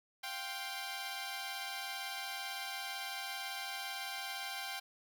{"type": "chord", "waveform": "10% pulse", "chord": "F suspended second", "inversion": "none", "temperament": "equal with one note detuned", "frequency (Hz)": [698.5, 784, 1051.3], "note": ["F5", "G5", "C6"], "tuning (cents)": [0, 0, 8], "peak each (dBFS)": [-39, -33, -39], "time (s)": [0.23, 4.8], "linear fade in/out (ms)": 10, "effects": []}